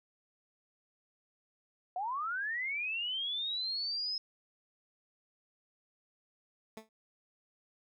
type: linear sweep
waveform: sine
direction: up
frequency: 698.5 to 5170 Hz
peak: -33 dBFS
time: 1.96-4.18 s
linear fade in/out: 2 ms
type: tone with exponential decay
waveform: 15% pulse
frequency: 220 Hz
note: A3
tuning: in tune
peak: -35 dBFS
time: 6.77-6.89 s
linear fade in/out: 2 ms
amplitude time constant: 26 ms
effects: none